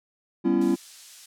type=chord; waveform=triangle; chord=C# half-diminished seventh; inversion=second; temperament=equal with one note detuned; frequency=196 / 246.9 / 277.2 / 337.1 Hz; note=G3 / B3 / C#4 / E4; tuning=0 / 0 / 0 / +39 cents; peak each=-25 / -24 / -23 / -21 dBFS; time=0.44-0.76 s; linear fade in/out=20 ms
type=noise; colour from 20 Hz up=violet; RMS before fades=-34 dBFS; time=0.61-1.26 s; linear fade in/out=5 ms
effects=low-pass 6000 Hz 12 dB/octave